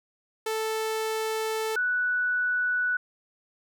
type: tone pair in turn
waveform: sawtooth / sine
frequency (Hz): 440 / 1480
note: A4 / F#6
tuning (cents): 0 / 0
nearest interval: octave + major sixth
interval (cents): 2100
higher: second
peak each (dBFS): -23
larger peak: neither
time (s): 0.46-1.76 / 1.76-2.97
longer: first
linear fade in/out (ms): 5
effects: none